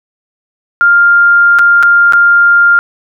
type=tone with dropouts; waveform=sine; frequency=1400 Hz; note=F6; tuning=4 cents sharp; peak=-3 dBFS; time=0.81-2.79 s; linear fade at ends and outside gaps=0 ms; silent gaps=1.587-1.592 / 1.827-1.832 / 2.124-2.134 s; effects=none